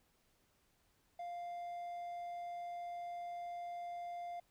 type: tone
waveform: triangle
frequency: 698.5 Hz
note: F5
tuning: in tune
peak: -40 dBFS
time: 1.19-4.4 s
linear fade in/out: 5 ms
effects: pink hiss -75 dBFS RMS until 4.5 s